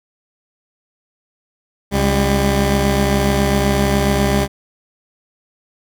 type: tone pair together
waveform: 15% pulse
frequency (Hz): 69 / 199.6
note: C#2 / G3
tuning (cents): -7 / +32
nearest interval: octave + tritone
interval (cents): 1839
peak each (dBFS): -10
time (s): 1.91-4.48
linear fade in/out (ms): 50
effects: none